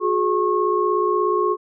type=tone cluster; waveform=sine; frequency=363.2 / 419.9 / 1089 Hz; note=F#4 / G#4 / C#6; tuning=-32 / +19 / -31 cents; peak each=-21 dBFS; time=0-1.57 s; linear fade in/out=50 ms; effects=none